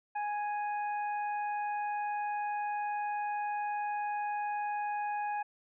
harmonic tone, 830.6 Hz, G#5, in tune, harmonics 1 / 2 / 3, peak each -32 / -43 / -47 dBFS, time 0.15-5.43 s, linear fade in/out 10 ms, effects none

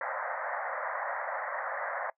pink band-pass noise, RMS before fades -35 dBFS, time 0.01-2.1 s, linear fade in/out 2 ms, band 530 to 2000 Hz, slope 96 dB/octave, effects noise-tail reverb RT60 0.1 s tail -21 dB re dry

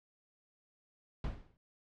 brown noise with exponential decay, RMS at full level -34 dBFS, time 1.24-1.57 s, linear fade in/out 2 ms, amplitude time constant 71 ms, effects low-pass 4000 Hz 12 dB/octave

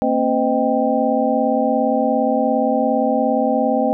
sine tone cluster, 232 / 269.3 / 511 / 622 / 787 Hz, A#3 / C#4 / C5 / D#5 / G5, -8 / -50 / -41 / -1 / +7 cents, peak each -21 dBFS, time 0.02-3.93 s, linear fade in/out 0 ms, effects none

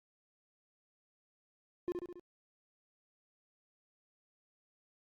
triangle tone with echo, 353 Hz, F4, 19 cents sharp, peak -30 dBFS, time 1.88-1.92 s, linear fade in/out 0 ms, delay 69 ms, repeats 4, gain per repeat -4 dB, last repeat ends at 2.196 s, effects Opus 48 kbps

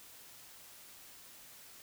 silence, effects white hiss -55 dBFS RMS until 1.82 s

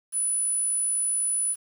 sine tone, 9956 Hz, D#9, in tune, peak -21 dBFS, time 0.12-1.56 s, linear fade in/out 50 ms, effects tanh soft clip ceiling -21 dBFS + 8-bit

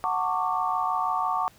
sine chord, D major seventh, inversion first, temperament equal with one note detuned, 740 / 896.4 / 1108.7 / 1174.7 Hz, F#5 / A5 / C#6 / D6, 0 / +32 / 0 / 0 cents, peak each -29 dBFS, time 0.04-1.48 s, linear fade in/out 0 ms, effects pink hiss -56 dBFS RMS until 1.58 s

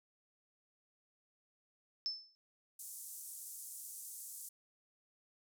sine tone with exponential decay, 5274 Hz, E8, in tune, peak -32 dBFS, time 2.06-2.35 s, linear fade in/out 0 ms, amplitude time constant 63 ms
white band-pass noise, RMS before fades -49 dBFS, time 2.79-4.49 s, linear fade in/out 5 ms, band 7000 to 13000 Hz, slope 24 dB/octave
effects none

